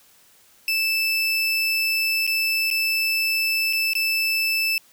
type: tone with dropouts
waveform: 30% pulse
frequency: 2637 Hz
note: E7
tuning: in tune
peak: -17 dBFS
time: 0.68-4.78 s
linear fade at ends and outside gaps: 1 ms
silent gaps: 2.267-2.275 / 2.703-2.711 / 3.728-3.732 / 3.934-3.952 s
effects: white hiss -55 dBFS RMS until 4.92 s